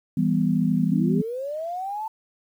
sine chord, E minor, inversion none, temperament just, 164.81 / 197.78 / 247.2 Hz, E3 / G3 / B3, 0 / +16 / +2 cents, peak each -23 dBFS, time 0.17-1.22 s, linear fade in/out 5 ms
sine linear sweep, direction up, 207.7 to 895 Hz, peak -27 dBFS, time 0.81-2.08 s, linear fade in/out 5 ms
effects 9-bit

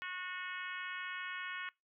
harmonic tone, 365.1 Hz, F#4, 23 cents flat, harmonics 3 / 4 / 5 / 6 / 7 / 8 / 9, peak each -48 / -45 / -45 / -48 / -50 / -52 / -56 dBFS, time 0.02-1.69 s, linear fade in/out 0 ms, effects noise-tail reverb RT60 0.2 s tail -23 dB re dry

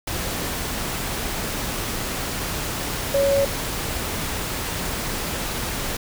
sine tone in noise, 556 Hz, C#5, 5 cents sharp, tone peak -16 dBFS, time 3.14-3.45 s, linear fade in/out 5 ms, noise pink, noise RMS -27 dBFS, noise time 0.07-5.97 s, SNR +8 dB, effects none

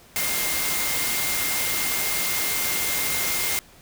sine tone in noise, 2112 Hz, C7, 16 cents sharp, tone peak -31 dBFS, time 0.16-3.59 s, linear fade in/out 0 ms, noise white, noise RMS -25 dBFS, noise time 0.16-3.59 s, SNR -9 dB, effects pink hiss -51 dBFS RMS until 3.81 s

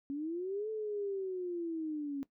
sine linear two-way sweep, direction up then down, 273 to 440 to 273 Hz, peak -34 dBFS, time 0.1-2.23 s, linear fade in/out 0 ms, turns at 0.7 s, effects noise-tail reverb RT60 0.1 s tail -17 dB re dry

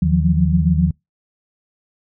sine tone cluster, 78.6 / 155.5 / 172.5 / 179.9 Hz, D#2 / D#3 / F3 / F#3, +18 / -1 / -21 / -48 cents, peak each -18 dBFS, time 0.02-0.91 s, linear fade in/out 5 ms, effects noise-tail reverb RT60 0.2 s tail -26 dB re dry

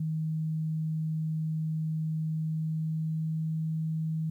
sine tone with pitch glide, 157.8 to 159.08 Hz, D#3 to D#3, +25 to +39 cents, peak -28 dBFS, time 0-4.3 s, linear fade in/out 5 ms, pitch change +14 cents, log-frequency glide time 2.28-3.58 s, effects 11-bit

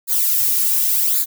violet noise with flanger, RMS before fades -17 dBFS, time 0.07-1.26 s, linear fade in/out 50 ms, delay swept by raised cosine 0.34 to 2.44 ms, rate 0.89 Hz, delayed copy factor -0.9, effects none

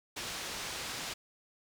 white low-pass noise, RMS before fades -40 dBFS, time 0.16-1.14 s, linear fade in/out 10 ms, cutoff 5600 Hz, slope 12 dB/octave, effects none

